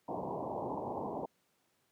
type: low-pass noise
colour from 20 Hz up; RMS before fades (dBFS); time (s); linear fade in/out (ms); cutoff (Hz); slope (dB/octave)
white; -38; 0.08-1.26; 10; 1000; 96
effects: pink hiss -75 dBFS RMS until 1.91 s + high-pass 150 Hz 12 dB/octave